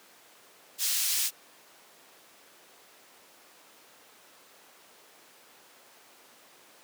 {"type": "high-pass noise", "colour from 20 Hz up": "pink", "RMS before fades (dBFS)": -28, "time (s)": [0.78, 1.31], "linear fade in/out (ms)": 50, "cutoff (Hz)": 4100, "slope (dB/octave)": 12, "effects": ["pink hiss -55 dBFS RMS until 6.83 s", "high-pass 400 Hz 12 dB/octave"]}